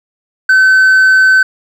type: tone with hard clipping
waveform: sine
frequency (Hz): 1528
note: G6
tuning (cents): -45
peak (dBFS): -5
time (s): 0.49-1.43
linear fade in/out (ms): 5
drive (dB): 2
effects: none